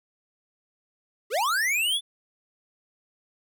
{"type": "linear sweep", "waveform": "square", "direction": "up", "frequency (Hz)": [364.7, 3541], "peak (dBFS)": -23, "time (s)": [1.3, 2.01], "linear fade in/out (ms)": 50, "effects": []}